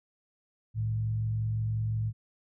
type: tone with frequency modulation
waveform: sine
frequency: 110 Hz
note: A2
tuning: in tune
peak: -27 dBFS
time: 0.74-2.13 s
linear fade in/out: 50 ms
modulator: 45.7 Hz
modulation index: 0.41
effects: none